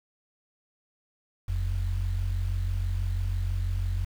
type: tone pair together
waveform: sine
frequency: 44.17 / 90.3 Hz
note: F1 / F#2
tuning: +20 / -42 cents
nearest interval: octave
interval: 1238 cents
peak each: -27 dBFS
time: 1.48-4.05 s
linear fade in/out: 10 ms
effects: tanh soft clip ceiling -20 dBFS + 8-bit